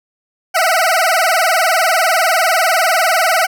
20% pulse tone with vibrato, 698.5 Hz, F5, in tune, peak -6 dBFS, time 0.54-3.47 s, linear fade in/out 20 ms, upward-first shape sine, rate 20 Hz, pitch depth 170 cents each way, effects none

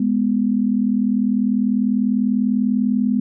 sine tone pair together, 208.4 / 248.5 Hz, G#3 / B3, +6 / +11 cents, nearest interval minor third, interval 305 cents, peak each -18 dBFS, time 0-3.2 s, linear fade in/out 5 ms, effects none

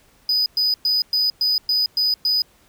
triangle tone bursts, 4978 Hz, D#8, in tune, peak -15 dBFS, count 8, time 0.29-2.42 s, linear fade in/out 2 ms, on 170 ms, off 110 ms, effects pink hiss -56 dBFS RMS until 2.68 s

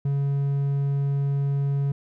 triangle tone, 140 Hz, C#3, 18 cents sharp, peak -19 dBFS, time 0.05-1.92 s, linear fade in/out 5 ms, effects none

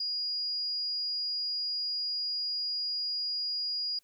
sine tone, 4870 Hz, D#8, 38 cents flat, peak -30 dBFS, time 0-3.99 s, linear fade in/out 5 ms, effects white hiss -70 dBFS RMS until 4.03 s

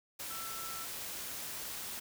sine tone in noise, 1333 Hz, E6, 19 cents sharp, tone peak -45 dBFS, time 0.3-0.85 s, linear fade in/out 10 ms, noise white, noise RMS -42 dBFS, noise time 0.19-2 s, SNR -6 dB, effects none

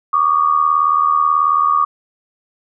sine tone pair together, 1130.6 / 1209 Hz, C#6 / D6, +34 / +50 cents, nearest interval minor second, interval 116 cents, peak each -14 dBFS, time 0.13-1.85 s, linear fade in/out 5 ms, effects none

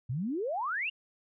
sine exponential sweep, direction up, 112.9 to 2916 Hz, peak -30 dBFS, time 0.09-0.9 s, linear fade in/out 10 ms, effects none

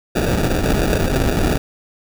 pink noise with sample-and-hold, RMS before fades -17 dBFS, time 0.15-1.58 s, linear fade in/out 10 ms, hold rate 1050 Hz, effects none

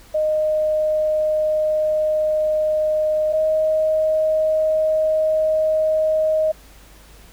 sine tone pair in turn, 617 / 626 Hz, D#5 / D#5, -15 / +10 cents, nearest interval unison, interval 25 cents, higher second, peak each -16 / -15 dBFS, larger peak second, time 0.14-3.33 / 3.33-6.52 s, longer neither, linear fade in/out 10 ms, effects added 50 Hz sine -46 dBFS peak until 7.32 s + pink hiss -48 dBFS RMS until 7.32 s

